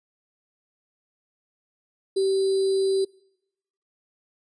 sine tone with sample-and-hold, 386.7 Hz, G4, 24 cents flat, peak -19 dBFS, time 2.16-3.05 s, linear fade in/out 10 ms, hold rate 4410 Hz, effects noise-tail reverb RT60 0.9 s tail -26 dB re dry + resampled to 22050 Hz

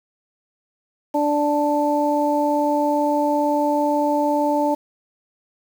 harmonic tone, 293.7 Hz, D4, in tune, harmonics 1 / 2 / 3, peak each -21 / -21 / -21 dBFS, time 1.14-4.75 s, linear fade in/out 10 ms, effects 7-bit

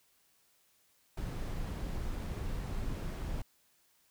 brown noise, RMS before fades -37 dBFS, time 1.17-3.42 s, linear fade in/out 5 ms, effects white hiss -70 dBFS RMS until 4.1 s

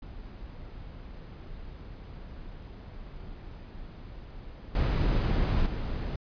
brown noise with level steps, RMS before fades -43 / -25 / -32 dBFS, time 0.02-6.16 s, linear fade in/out 5 ms, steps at 4.75 / 5.66 s, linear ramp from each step 2 ms, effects resampled to 11025 Hz

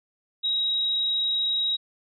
sine tone, 3818 Hz, A#7, 41 cents sharp, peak -22 dBFS, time 0.43-1.77 s, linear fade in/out 20 ms, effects none

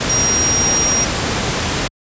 sine tone in noise, 5700 Hz, F8, 34 cents sharp, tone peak -14 dBFS, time 0.09-1.05 s, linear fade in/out 10 ms, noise pink, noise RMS -18 dBFS, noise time 0-1.88 s, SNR +1 dB, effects high-pass 60 Hz 12 dB/octave + resampled to 16000 Hz

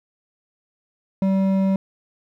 triangle tone with hard clipping, 192.6 Hz, G3, 30 cents flat, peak -18 dBFS, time 1.22-1.76 s, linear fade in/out 2 ms, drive 12 dB, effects none

